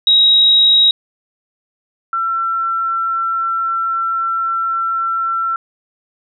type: tone pair in turn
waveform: sine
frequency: 3813 / 1348.1 Hz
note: A#7 / E6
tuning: +38 / +38 cents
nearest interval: octave + tritone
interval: 1800 cents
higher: first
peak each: -7 / -15 dBFS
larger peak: first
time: 0.07-0.91 / 2.13-5.56 s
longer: second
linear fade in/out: 2 ms
effects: none